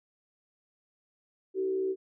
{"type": "tone with frequency modulation", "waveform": "sine", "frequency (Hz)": 380.2, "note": "F#4", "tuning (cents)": 47, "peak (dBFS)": -27, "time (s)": [1.54, 1.96], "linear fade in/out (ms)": 50, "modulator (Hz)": 65, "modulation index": 0.44, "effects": []}